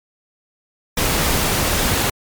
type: noise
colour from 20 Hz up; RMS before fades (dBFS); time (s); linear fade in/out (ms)
pink; -18; 0.97-2.1; 5
effects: MP3 96 kbps